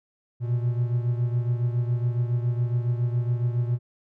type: beating tone pair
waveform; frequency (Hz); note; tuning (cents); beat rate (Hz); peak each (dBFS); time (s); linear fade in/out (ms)
triangle; 119.3 / 126.5; A#2 / B2; +41 / +42; 7.2; -21 / -27; 0.4-3.79; 50
effects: none